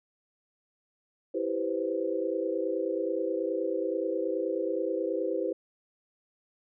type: chord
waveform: sine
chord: C major seventh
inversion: first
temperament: equal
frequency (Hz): 329.6 / 392 / 493.9 / 523.3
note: E4 / G4 / B4 / C5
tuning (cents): 0 / 0 / 0 / 0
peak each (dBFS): -33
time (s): 1.34-5.53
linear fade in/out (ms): 10
effects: none